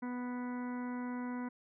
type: harmonic tone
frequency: 246.9 Hz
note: B3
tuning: in tune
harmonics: 1 / 2 / 3 / 4 / 5 / 6 / 7 / 8 / 9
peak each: -37 / -50 / -53 / -47 / -59 / -52 / -64 / -55 / -64 dBFS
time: 0.02-1.49 s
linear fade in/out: 10 ms
effects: none